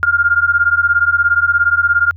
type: beating tone pair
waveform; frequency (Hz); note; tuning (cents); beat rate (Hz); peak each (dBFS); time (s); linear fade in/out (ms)
sine; 1399 / 1416; F6 / F6; +3 / +23; 17; -13; 0.03-2.11; 0
effects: added 87 Hz sine -31 dBFS peak until 2.16 s